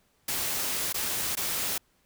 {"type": "noise with dropouts", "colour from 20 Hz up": "white", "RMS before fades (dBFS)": -30, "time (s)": [0.28, 1.78], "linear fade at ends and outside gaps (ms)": 5, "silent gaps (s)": [[0.927, 0.942], [1.354, 1.37]], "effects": ["pink hiss -68 dBFS RMS until 2.05 s"]}